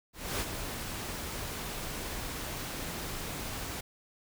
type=noise with ADSR envelope; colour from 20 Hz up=pink; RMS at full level=-32 dBFS; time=0.13-3.81 s; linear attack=270 ms; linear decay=47 ms; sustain=-6 dB; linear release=8 ms; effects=none

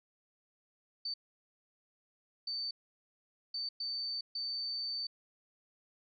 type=tone bursts at uneven times; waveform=sine; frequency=4562 Hz; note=C#8; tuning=49 cents sharp; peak=-35 dBFS; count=5; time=1.05-1.14 / 2.47-2.71 / 3.54-3.69 / 3.8-4.21 / 4.35-5.07 s; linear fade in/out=5 ms; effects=none

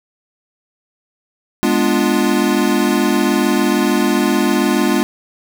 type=chord; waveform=square; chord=G# diminished seventh; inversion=none; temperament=equal; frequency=207.7 / 246.9 / 293.7 / 349.2 Hz; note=G#3 / B3 / D4 / F4; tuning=0 / 0 / 0 / 0 cents; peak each=-19 dBFS; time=1.63-5.03 s; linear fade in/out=0 ms; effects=none

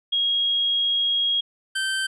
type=tone pair in turn; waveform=sine / 25% pulse; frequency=3282 / 1554.3 Hz; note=G#7 / G6; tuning=-21 / -15 cents; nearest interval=octave + minor second; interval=1294 cents; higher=first; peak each=-19 dBFS; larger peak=neither; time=0.12-1.41 / 1.75-2.07 s; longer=first; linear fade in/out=10 ms; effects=resampled to 24000 Hz

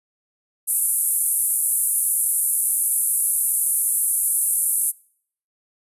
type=band-pass noise; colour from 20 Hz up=pink; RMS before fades=-21 dBFS; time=0.67-4.92 s; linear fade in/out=20 ms; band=9400 to 12000 Hz; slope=48 dB/octave; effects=noise-tail reverb RT60 0.6 s tail -24 dB re dry + resampled to 32000 Hz

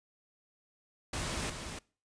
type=noise with echo; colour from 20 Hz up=pink; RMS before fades=-36 dBFS; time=1.13-1.5 s; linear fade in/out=5 ms; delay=290 ms; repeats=1; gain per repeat=-6 dB; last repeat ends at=1.79 s; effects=noise-tail reverb RT60 0.4 s tail -24 dB re dry + resampled to 22050 Hz

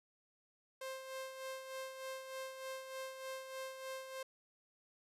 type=tone with tremolo; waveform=sawtooth; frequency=527 Hz; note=C5; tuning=12 cents sharp; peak=-38 dBFS; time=0.81-4.23 s; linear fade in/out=5 ms; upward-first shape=sine; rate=3.3 Hz; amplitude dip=55%; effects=resampled to 32000 Hz

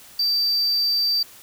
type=tone; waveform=triangle; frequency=4658 Hz; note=D8; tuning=15 cents flat; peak=-17 dBFS; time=0.19-1.23 s; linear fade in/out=5 ms; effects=white hiss -46 dBFS RMS until 1.42 s

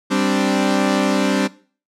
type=chord; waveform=sawtooth; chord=G suspended fourth; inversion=none; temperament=equal; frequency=196 / 261.6 / 293.7 Hz; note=G3 / C4 / D4; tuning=0 / 0 / 0 cents; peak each=-16 dBFS; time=0.1-1.48 s; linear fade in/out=20 ms; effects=noise-tail reverb RT60 0.4 s tail -19 dB re dry + low-pass 8000 Hz 12 dB/octave

